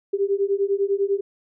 sine beating tone pair, 392 / 402 Hz, G4 / G4, 0 / +44 cents, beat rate 10 Hz, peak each -22 dBFS, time 0.13-1.21 s, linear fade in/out 10 ms, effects none

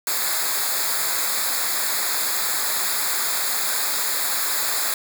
white noise with comb filter, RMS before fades -23 dBFS, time 0.07-4.94 s, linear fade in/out 2 ms, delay 0.34 ms, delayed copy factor -0.9, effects none

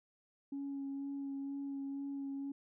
sine tone with vibrato, 277.2 Hz, C#4, in tune, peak -37 dBFS, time 0.52-2.52 s, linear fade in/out 5 ms, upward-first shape sine, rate 2.1 Hz, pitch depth 14 cents each way, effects tanh soft clip ceiling -35 dBFS

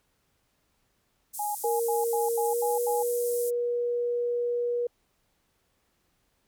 pink band-pass noise, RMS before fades -38 dBFS, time 1.33-3.51 s, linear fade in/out 20 ms, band 8100 to 15000 Hz, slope 24 dB/octave
sine tone bursts, 831 Hz, G#5, 1 cent sharp, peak -28 dBFS, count 7, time 1.39-3.026 s, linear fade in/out 5 ms, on 160 ms, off 86 ms
sine tone with pitch glide, 466.2 to 481 Hz, A#4 to B4, 0 to -46 cents, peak -25 dBFS, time 1.64-4.87 s, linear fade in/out 5 ms, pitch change +54 cents, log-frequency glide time 2.45-2.67 s
effects pink hiss -72 dBFS RMS until 6.47 s

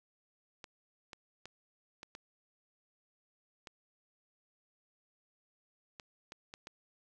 clicks, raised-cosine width 0.2 ms, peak -29 dBFS, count 10, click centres 0.642 / 1.132 / 1.456 / 2.031 / 2.151 / 3.672 / 5.998 / 6.321 / 6.539 / 6.671 s, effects none

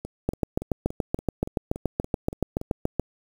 two click trains, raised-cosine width 2 ms, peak -20 / -9 dBFS, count 10 / 20, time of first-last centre 0.05-2.614 / 0.29-2.997 s, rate 3.51 / 7.02 Hz, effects 7-bit

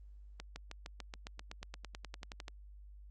accelerating click train, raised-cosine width 0.2 ms, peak -27 dBFS, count 19, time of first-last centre 0.4-2.482 s, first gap 160 ms, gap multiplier 0.96, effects added 50 Hz sine -51 dBFS peak until 3.1 s + Opus 24 kbps

